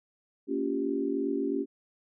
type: chord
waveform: sine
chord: G half-diminished seventh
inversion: first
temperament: equal with one note detuned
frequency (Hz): 233.1 / 280.6 / 349.2 / 392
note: Bb3 / Db4 / F4 / G4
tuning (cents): 0 / +21 / 0 / 0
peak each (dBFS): -36 / -30 / -35 / -32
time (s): 0.47-1.66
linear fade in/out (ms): 50
effects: none